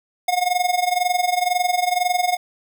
square tone with amplitude modulation, 720 Hz, F#5, 47 cents flat, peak -15 dBFS, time 0.28-2.37 s, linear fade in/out 5 ms, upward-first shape sine, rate 22 Hz, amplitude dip 80%, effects none

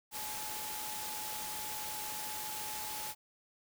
sine tone in noise, 855 Hz, A5, 50 cents flat, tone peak -45 dBFS, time 0.11-3.15 s, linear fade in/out 50 ms, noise white, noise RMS -41 dBFS, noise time 0.11-3.15 s, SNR -7 dB, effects none

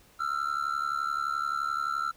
triangle tone with amplitude modulation, 1347 Hz, E6, 37 cents sharp, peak -22 dBFS, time 0.19-2.12 s, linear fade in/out 20 ms, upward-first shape sine, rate 71.6 Hz, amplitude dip 90%, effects pink hiss -59 dBFS RMS until 2.16 s

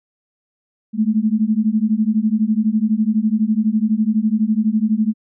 sine beating tone pair, 210.8 / 222.8 Hz, G#3 / A3, +26 / +22 cents, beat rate 12 Hz, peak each -17 dBFS, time 0.93-5.14 s, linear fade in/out 50 ms, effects none

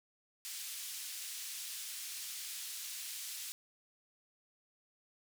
white band-pass noise, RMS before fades -44 dBFS, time 0.45-3.52 s, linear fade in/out 0 ms, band 2600 to 12000 Hz, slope 12 dB/octave, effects none

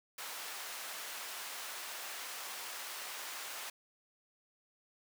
pink high-pass noise, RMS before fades -44 dBFS, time 0.18-3.7 s, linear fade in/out 5 ms, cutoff 920 Hz, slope 12 dB/octave, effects none

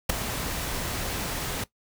pink noise with ADSR envelope, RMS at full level -19 dBFS, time 0.09-1.64 s, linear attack 10 ms, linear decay 6 ms, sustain -12 dB, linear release 5 ms, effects noise-tail reverb RT60 0.1 s tail -17 dB re dry

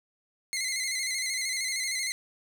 15% pulse tone with vibrato, 2093 Hz, C7, in tune, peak -22 dBFS, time 0.53-2.12 s, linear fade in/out 0 ms, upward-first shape square, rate 13 Hz, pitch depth 47 cents each way, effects none

